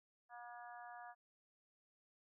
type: harmonic tone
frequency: 240 Hz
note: B3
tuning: 49 cents flat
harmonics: 3 / 4 / 5 / 6 / 7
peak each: -53 / -58 / -60 / -61 / -59 dBFS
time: 0.29-1.15 s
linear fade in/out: 50 ms
effects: none